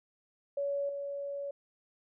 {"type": "tone with level steps", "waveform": "sine", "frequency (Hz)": 564, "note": "C#5", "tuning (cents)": 30, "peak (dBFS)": [-30, -35], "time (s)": [0.57, 1.51], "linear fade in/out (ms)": 5, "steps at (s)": 0.89, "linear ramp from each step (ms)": 2, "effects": []}